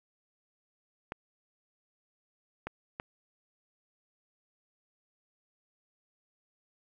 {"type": "clicks", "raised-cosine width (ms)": 0.5, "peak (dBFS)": -21, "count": 3, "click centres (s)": [1.121, 2.67, 2.999], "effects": ["10-bit"]}